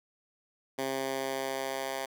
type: tone with high-pass filter sweep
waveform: 10% pulse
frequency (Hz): 134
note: C3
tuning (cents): +42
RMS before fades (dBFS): -34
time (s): 0.78-2.06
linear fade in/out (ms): 10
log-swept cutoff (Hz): 290 to 630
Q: 0.92
effects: none